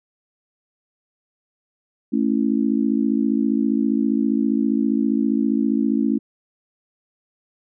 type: chord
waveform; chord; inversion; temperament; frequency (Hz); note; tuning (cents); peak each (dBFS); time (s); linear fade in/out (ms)
sine; A major; none; just; 220 / 275 / 330; A3 / C#4 / E4; 0 / -14 / +2; -20 / -20 / -25; 2.12-6.19; 20
effects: none